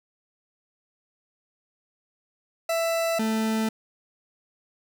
40% pulse tone pair in turn, 663 / 220.6 Hz, E5 / A3, +10 / +5 cents, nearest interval octave + perfect fifth, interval 1905 cents, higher first, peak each -22 dBFS, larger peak neither, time 2.69-3.19 / 3.19-3.69 s, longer neither, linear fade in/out 5 ms, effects none

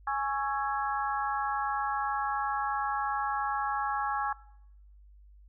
harmonic tone with a mistuned harmonic, 277.2 Hz, C#4, in tune, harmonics 3 / 4 / 5 / 6, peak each -31 / -33 / -35 / -37 dBFS, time 0.07-4.33 s, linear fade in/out 5 ms, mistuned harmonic 5, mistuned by -64 cents, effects noise-tail reverb RT60 0.8 s tail -22 dB re dry + added 50 Hz sine -52 dBFS peak until 5.48 s

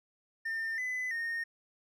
triangle tone with pitch steps, 1806 / 2009 / 1843 Hz, A6 / B6 / A#6, +45 / +29 / -20 cents, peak -30 dBFS, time 0.45-1.44 s, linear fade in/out 10 ms, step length 330 ms, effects tanh soft clip ceiling -26 dBFS

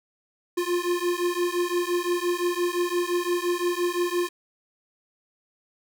square beating tone pair, 349.2 / 355 Hz, F4 / F4, 0 / +28 cents, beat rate 5.8 Hz, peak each -27 / -27 dBFS, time 0.57-4.29 s, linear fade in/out 10 ms, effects none

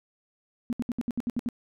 sine tone bursts, 238.7 Hz, A#3, 41 cents sharp, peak -25 dBFS, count 9, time 0.7-1.488 s, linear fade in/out 0 ms, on 28 ms, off 67 ms, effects none

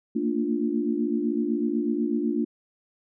sine chord, Bb major seventh, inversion third, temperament equal with one note detuned, 225.1 / 233.1 / 293.7 / 349.2 Hz, A3 / Bb3 / D4 / F4, +40 / 0 / 0 / 0 cents, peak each -29 / -29 / -27 / -29 dBFS, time 0.15-2.45 s, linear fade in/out 10 ms, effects none

